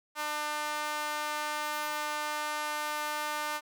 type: tone with high-pass filter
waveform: sawtooth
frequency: 300.1 Hz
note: D4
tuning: 38 cents sharp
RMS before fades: -34 dBFS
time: 0.15-3.61 s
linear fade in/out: 50 ms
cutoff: 1000 Hz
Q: 1.6
effects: none